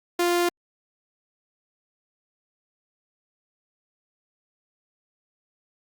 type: tone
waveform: sawtooth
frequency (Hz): 349.2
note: F4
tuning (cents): 0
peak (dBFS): -16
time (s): 0.19-0.49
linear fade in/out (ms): 5
effects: Opus 48 kbps